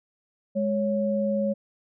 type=tone pair together; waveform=sine; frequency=207.7 / 554.5 Hz; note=G#3 / C#5; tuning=0 / 0 cents; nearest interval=octave + perfect fourth; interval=1700 cents; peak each=-25 / -25 dBFS; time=0.55-1.54 s; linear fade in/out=20 ms; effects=none